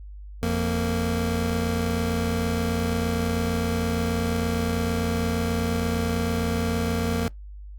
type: tone pair together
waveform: 25% pulse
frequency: 86.5 / 230.9 Hz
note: F2 / A#3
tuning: -16 / -16 cents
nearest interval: octave + perfect fourth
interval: 1700 cents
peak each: -22 / -22 dBFS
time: 0.43-7.28 s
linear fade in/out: 0 ms
effects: added 50 Hz sine -37 dBFS peak until 7.78 s + Opus 48 kbps